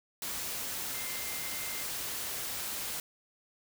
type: tone in noise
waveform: sine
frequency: 2093 Hz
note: C7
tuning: in tune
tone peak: -45 dBFS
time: 0.94-1.83 s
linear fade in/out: 2 ms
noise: white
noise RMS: -37 dBFS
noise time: 0.22-3 s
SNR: -11 dB
effects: none